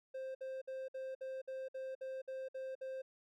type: tone bursts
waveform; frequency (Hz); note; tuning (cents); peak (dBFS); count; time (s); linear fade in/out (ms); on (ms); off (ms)
triangle; 526; C5; +9; -39; 11; 0.14-3.02; 10; 210; 57
effects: none